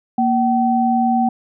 sine tone pair together, 234.6 / 764 Hz, A#3 / G5, +11 / -45 cents, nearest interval octave + minor sixth, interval 2044 cents, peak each -16 dBFS, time 0.18-1.29 s, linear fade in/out 5 ms, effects none

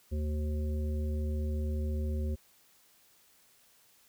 harmonic tone, 75.6 Hz, D#2, 49 cents flat, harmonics 1 / 3 / 5 / 7, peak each -30 / -40 / -44 / -47 dBFS, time 0.11-2.36 s, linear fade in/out 20 ms, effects white hiss -64 dBFS RMS until 4.08 s

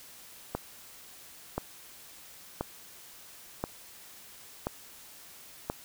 click train, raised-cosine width 1 ms, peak -16 dBFS, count 6, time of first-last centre 0.55-5.699 s, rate 0.971 Hz, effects white hiss -51 dBFS RMS until 5.84 s

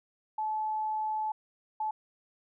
sine tone bursts at uneven times, 864 Hz, A5, 32 cents flat, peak -29 dBFS, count 2, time 0.38-1.32 / 1.8-1.91 s, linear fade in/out 5 ms, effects none

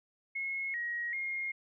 sine tone with pitch steps, 2171 / 1895 / 2137 Hz, C#7 / A#6 / C7, -37 / +28 / +36 cents, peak -33 dBFS, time 0.35-1.52 s, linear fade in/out 10 ms, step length 390 ms, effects none

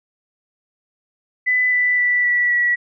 sine tone with pitch steps, 2000 / 1983.9 / 1967.9 / 1952.1 / 1936.3 Hz, B6 / B6 / B6 / B6 / B6, +21 / +7 / -7 / -21 / -35 cents, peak -14 dBFS, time 1.46-2.76 s, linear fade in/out 20 ms, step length 260 ms, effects none

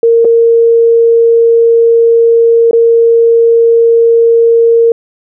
sine tone with dropouts, 462.1 Hz, A#4, 15 cents flat, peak -3 dBFS, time 0.03-4.92 s, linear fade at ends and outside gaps 2 ms, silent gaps 0.247-0.251 / 2.711-2.731 s, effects none

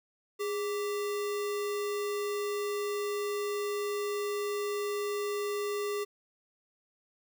sine tone with sample-and-hold, 411.6 Hz, G#4, 16 cents flat, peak -30 dBFS, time 0.39-6.05 s, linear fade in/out 20 ms, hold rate 1575 Hz, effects none

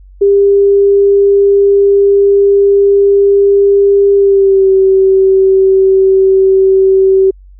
sine tone with pitch glide, 399.6 to 383.5 Hz, G4 to G4, +33 to -38 cents, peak -4 dBFS, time 0.21-7.31 s, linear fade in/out 10 ms, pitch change -71 cents, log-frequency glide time 4.15-4.7 s, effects added 47 Hz sine -34 dBFS peak until 7.59 s

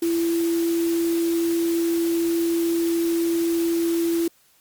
sine tone in noise, 335.8 Hz, E4, 32 cents sharp, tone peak -19 dBFS, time 0.02-4.28 s, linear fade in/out 5 ms, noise white, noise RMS -35 dBFS, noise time 0.02-4.28 s, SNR +13 dB, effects white hiss -59 dBFS RMS until 4.6 s + Opus 48 kbps

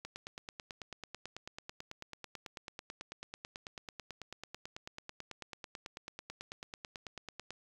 click train, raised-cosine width 0.2 ms, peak -26 dBFS, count 69, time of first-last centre 0.05-7.506 s, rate 9.12 Hz, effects 9-bit

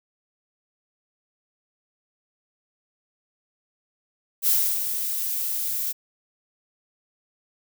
violet noise with ADSR envelope, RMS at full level -19 dBFS, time 4.42-5.93 s, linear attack 54 ms, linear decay 320 ms, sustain -8 dB, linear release 21 ms, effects none

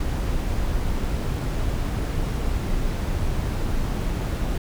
brown noise, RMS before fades -24 dBFS, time 0-4.58 s, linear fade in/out 5 ms, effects none

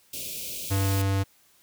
white band-stop noise, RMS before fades -35 dBFS, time 0.13-1.02 s, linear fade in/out 5 ms, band 620 to 2300 Hz, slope 96 dB/octave
square tone, 97.6 Hz, G2, 7 cents flat, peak -23 dBFS, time 0.7-1.24 s, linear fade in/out 20 ms
effects white hiss -61 dBFS RMS until 1.62 s

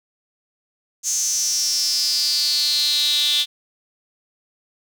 sawtooth tone with high-pass filter sweep, 295 Hz, D4, 8 cents sharp, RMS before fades -20 dBFS, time 1.03-3.46 s, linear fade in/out 50 ms, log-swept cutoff 6500 to 3500 Hz, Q 8.8, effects none

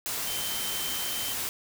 sine tone in noise, 3102 Hz, G7, 19 cents flat, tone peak -36 dBFS, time 0.27-1.33 s, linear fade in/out 0 ms, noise white, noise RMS -32 dBFS, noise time 0.06-1.49 s, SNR -7 dB, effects none

